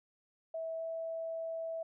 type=tone with pitch glide; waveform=sine; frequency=651 to 654.8 Hz; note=E5 to E5; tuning=-22 to -12 cents; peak=-36 dBFS; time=0.54-1.83 s; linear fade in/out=5 ms; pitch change=+10 cents; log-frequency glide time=0.77-0.82 s; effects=none